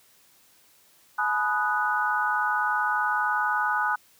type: chord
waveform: sine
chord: G# minor seventh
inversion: none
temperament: equal with one note detuned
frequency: 847.6 / 987.8 / 1244.5 / 1480 Hz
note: G#5 / B5 / D#6 / F#6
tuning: +35 / 0 / 0 / 0 cents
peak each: -28 / -31 / -28 / -26 dBFS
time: 1.18-3.96 s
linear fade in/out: 10 ms
effects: white hiss -59 dBFS RMS until 4.19 s + high-pass 60 Hz 12 dB/octave